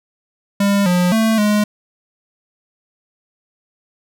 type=tone with pitch steps; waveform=square; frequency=200.5 / 178.5 / 222.3 / 209.2 Hz; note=G3 / F3 / A3 / G#3; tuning=+39 / +38 / +18 / +13 cents; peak=-13 dBFS; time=0.6-1.64 s; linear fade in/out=5 ms; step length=260 ms; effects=none